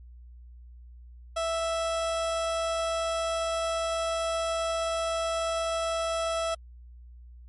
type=tone; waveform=30% pulse; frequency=659.3 Hz; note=E5; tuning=in tune; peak=-24 dBFS; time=1.36-6.55 s; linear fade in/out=10 ms; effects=added 60 Hz sine -45 dBFS peak until 7.48 s + MP3 48 kbps